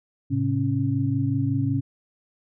sine tone cluster, 108.8 / 134.2 / 274.7 Hz, A2 / C3 / C#4, -19 / +44 / -16 cents, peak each -25 dBFS, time 0.3-1.81 s, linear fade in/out 20 ms, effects none

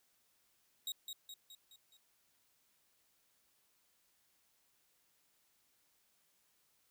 sawtooth tone with echo, 3800 Hz, A#7, 33 cents sharp, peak -35 dBFS, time 0.87-0.92 s, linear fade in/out 2 ms, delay 210 ms, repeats 5, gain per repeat -5 dB, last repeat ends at 1.97 s, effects white hiss -75 dBFS RMS until 6.9 s

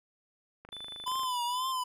click train, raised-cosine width 0.5 ms, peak -33 dBFS, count 16, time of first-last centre 0.65-1.234 s, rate 25.7 Hz
triangle tone with tremolo, 3506 Hz, A7, 7 cents flat, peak -38 dBFS, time 0.72-1.72 s, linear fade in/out 5 ms, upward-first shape triangle, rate 11 Hz, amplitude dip 35%
square tone with vibrato, 1002 Hz, B5, 25 cents sharp, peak -31 dBFS, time 1.06-1.84 s, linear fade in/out 10 ms, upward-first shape triangle, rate 2 Hz, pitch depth 95 cents each way
effects resampled to 32000 Hz + 11-bit

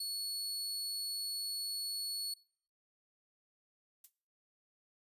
sawtooth tone, 4396 Hz, C#8, 15 cents flat, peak -34 dBFS, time 0-2.34 s, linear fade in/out 5 ms
violet noise with exponential decay, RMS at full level -46 dBFS, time 4.04-4.12 s, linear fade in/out 5 ms, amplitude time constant 17 ms
effects noise-tail reverb RT60 0.5 s tail -21 dB re dry + resampled to 32000 Hz

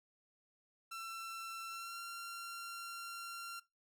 sawtooth tone with pitch glide, 1345 to 1375.6 Hz, E6 to F6, +34 to -27 cents, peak -40 dBFS, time 0.91-3.6 s, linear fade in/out 10 ms, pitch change +39 cents, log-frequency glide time 1.68-1.99 s, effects noise-tail reverb RT60 0.2 s tail -18 dB re dry

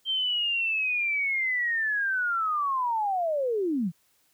sine linear sweep, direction down, 3154 to 152.4 Hz, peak -24 dBFS, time 0.05-3.92 s, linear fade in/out 50 ms, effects white hiss -67 dBFS RMS until 4.33 s

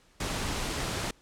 pink noise, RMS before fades -32 dBFS, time 0.2-1.11 s, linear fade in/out 5 ms, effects pink hiss -62 dBFS RMS until 1.21 s + low-pass 9000 Hz 12 dB/octave

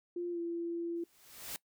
sine tone with pitch glide, 349.2 to 339.5 Hz, F4 to F4, 0 to -49 cents, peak -34 dBFS, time 0.16-1.04 s, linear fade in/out 5 ms, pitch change -49 cents, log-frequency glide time 0.31-0.39 s
white noise with exponential growth, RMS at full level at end -39 dBFS, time 0.96-1.56 s, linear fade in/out 0 ms, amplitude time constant 130 ms
effects noise-tail reverb RT60 0.1 s tail -21 dB re dry

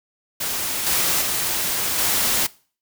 white noise with level steps, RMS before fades -25 / -20 / -23 / -20 dBFS, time 0.4-2.47 s, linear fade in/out 10 ms, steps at 0.86 / 1.21 / 1.98 s, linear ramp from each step 10 ms, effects noise-tail reverb RT60 0.4 s tail -21 dB re dry

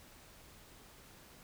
silence, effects pink hiss -58 dBFS RMS until 1.43 s

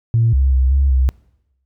sine tone with pitch steps, 114.9 / 66.9 / 65 / 68.6 / 65 Hz, A#2 / C2 / C2 / C#2 / C2, -25 / +39 / -11 / -17 / -11 cents, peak -10 dBFS, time 0.14-1.09 s, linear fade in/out 0 ms, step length 190 ms, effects noise-tail reverb RT60 0.9 s tail -24 dB re dry + tanh soft clip ceiling -6 dBFS

